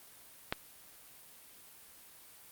click, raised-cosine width 0.3 ms, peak -15 dBFS, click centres 0.525 s, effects white hiss -56 dBFS RMS until 2.51 s + Opus 32 kbps

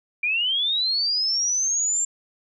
sine linear sweep, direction up, 2349 to 7400 Hz, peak -20 dBFS, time 0.23-2.05 s, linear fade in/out 5 ms, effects none

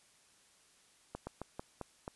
slowing click train, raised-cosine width 1 ms, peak -26 dBFS, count 6, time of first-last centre 1.15-2.079 s, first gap 120 ms, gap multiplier 1.22, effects white hiss -66 dBFS RMS until 2.15 s + resampled to 24000 Hz

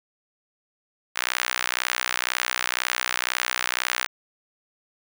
sawtooth tone with high-pass filter, 62 Hz, B1, 7 cents sharp, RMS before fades -27 dBFS, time 1.15-4.07 s, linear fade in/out 20 ms, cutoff 1600 Hz, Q 1.2, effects none

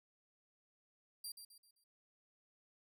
20% pulse tone with echo, 4730 Hz, D8, 12 cents sharp, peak -38 dBFS, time 1.24-1.32 s, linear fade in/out 5 ms, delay 130 ms, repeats 4, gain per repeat -8 dB, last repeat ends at 1.84 s, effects none

